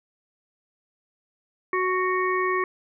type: harmonic tone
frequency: 370 Hz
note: F#4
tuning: in tune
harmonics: 1 / 3 / 5 / 6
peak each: -25 / -25 / -29 / -32 dBFS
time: 1.73-2.64 s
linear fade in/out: 2 ms
effects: none